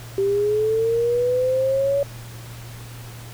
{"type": "linear sweep", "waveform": "sine", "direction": "up", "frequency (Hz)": [389, 566], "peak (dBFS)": -17, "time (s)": [0.18, 2.03], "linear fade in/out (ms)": 2, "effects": ["added 117 Hz sine -36 dBFS peak until 3.33 s", "pink hiss -42 dBFS RMS until 3.33 s"]}